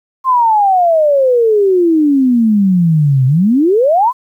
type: exponential two-way sweep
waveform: sine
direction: down then up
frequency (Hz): 1067 to 126.5 to 1067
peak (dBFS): -7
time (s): 0.24-4.13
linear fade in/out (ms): 50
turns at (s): 3.26
effects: 8-bit